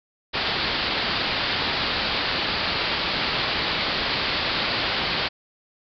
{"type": "low-pass noise", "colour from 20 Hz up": "white", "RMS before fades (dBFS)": -25, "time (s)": [0.33, 5.29], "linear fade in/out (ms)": 20, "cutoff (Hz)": 4800, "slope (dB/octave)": 96, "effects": []}